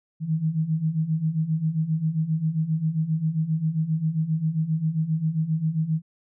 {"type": "beating tone pair", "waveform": "sine", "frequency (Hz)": [154.2, 161.7], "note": ["D#3", "E3"], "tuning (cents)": [-15, -33], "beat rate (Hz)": 7.5, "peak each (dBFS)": [-27, -23], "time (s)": [0.2, 6.02], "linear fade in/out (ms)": 50, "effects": []}